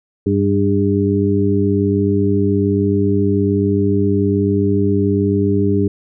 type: harmonic tone with a mistuned harmonic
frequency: 98.8 Hz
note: G2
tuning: 14 cents sharp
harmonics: 1 / 2 / 3 / 4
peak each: -18 / -18 / -18 / -18 dBFS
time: 0.26-5.88 s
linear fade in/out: 5 ms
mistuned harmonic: 4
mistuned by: +36 cents
effects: none